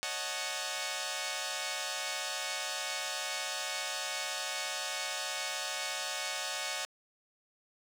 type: chord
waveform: 5% pulse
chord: D# half-diminished seventh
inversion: third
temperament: equal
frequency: 554.4 / 622.3 / 740 / 880 Hz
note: C#5 / D#5 / F#5 / A5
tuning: 0 / 0 / 0 / 0 cents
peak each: -29 / -28 / -27 / -29 dBFS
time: 0.03-6.85 s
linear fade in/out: 0 ms
effects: low-pass 9000 Hz 12 dB/octave + 8-bit